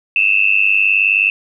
sine tone with amplitude modulation, 2637 Hz, E7, in tune, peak -6 dBFS, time 0.16-1.3 s, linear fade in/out 2 ms, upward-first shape sine, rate 99.4 Hz, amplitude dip 100%, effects none

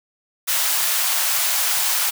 white high-pass noise, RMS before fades -20 dBFS, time 0.47-2.11 s, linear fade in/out 20 ms, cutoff 670 Hz, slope 24 dB/octave, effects none

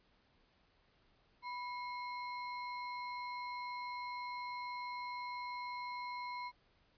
sine tone with sample-and-hold, 987 Hz, B5, 1 cent flat, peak -40 dBFS, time 1.42-6.52 s, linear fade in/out 50 ms, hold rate 3150 Hz, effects pink hiss -72 dBFS RMS until 6.97 s + resampled to 11025 Hz

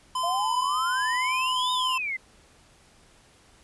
square tone with vibrato, 1018 Hz, C6, 48 cents flat, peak -26 dBFS, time 0.15-1.98 s, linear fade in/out 5 ms, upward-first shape sine, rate 1.8 Hz, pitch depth 20 cents each way
sine exponential two-way sweep, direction up then down, 667 to 3729 to 2018 Hz, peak -27 dBFS, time 0.23-2.17 s, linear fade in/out 10 ms, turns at 1.72 s
effects pink hiss -57 dBFS RMS until 3.63 s + resampled to 24000 Hz

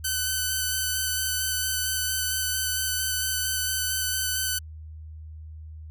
5% pulse tone with vibrato, 1514 Hz, F#6, 39 cents sharp, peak -14 dBFS, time 0.04-4.59 s, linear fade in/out 10 ms, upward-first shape square, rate 4.4 Hz, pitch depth 12 cents each way, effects added 78 Hz sine -38 dBFS peak until 5.9 s

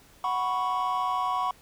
triangle chord, F# suspended fourth, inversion none, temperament equal, 740 / 987.8 / 1108.7 Hz, F#5 / B5 / C#6, 0 / 0 / 0 cents, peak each -28 / -27 / -26 dBFS, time 0.24-1.51 s, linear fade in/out 2 ms, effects tanh soft clip ceiling -17 dBFS + pink hiss -56 dBFS RMS until 1.61 s

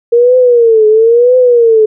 sine tone with vibrato, 466.2 Hz, A#4, in tune, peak -3 dBFS, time 0.12-1.86 s, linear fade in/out 10 ms, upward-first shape triangle, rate 1 Hz, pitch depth 160 cents each way, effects none

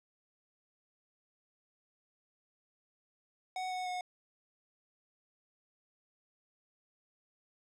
square tone with pitch steps, 743 / 736 / 727 Hz, F#5 / F#5 / F#5, +7 / -9 / -31 cents, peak -36 dBFS, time 3.56-4.01 s, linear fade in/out 2 ms, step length 150 ms, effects low-pass 7000 Hz 12 dB/octave

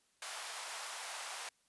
pink high-pass noise, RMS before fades -44 dBFS, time 0.22-1.49 s, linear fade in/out 2 ms, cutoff 700 Hz, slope 24 dB/octave, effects white hiss -74 dBFS RMS until 1.68 s + resampled to 24000 Hz

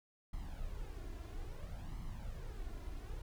brown noise with flanger, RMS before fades -44 dBFS, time 0.33-3.22 s, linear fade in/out 5 ms, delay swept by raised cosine 0.96 to 2.96 ms, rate 0.6 Hz, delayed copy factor +0.65, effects none

